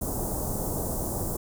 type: band-stop noise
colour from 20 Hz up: pink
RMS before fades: -30 dBFS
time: 0.01-1.37 s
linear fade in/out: 10 ms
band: 890 to 7600 Hz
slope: 24 dB/octave
effects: none